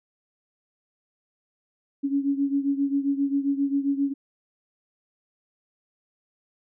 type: beating tone pair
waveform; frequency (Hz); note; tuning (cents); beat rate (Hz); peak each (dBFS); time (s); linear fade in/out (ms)
sine; 277.2 / 284.7; C#4 / C#4; 0 / +46; 7.5; -23 / -27; 2.03-4.14; 20
effects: none